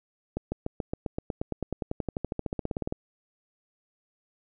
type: accelerating click train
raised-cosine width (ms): 2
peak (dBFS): -16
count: 29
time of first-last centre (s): 0.37-2.924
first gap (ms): 150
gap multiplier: 0.96
effects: none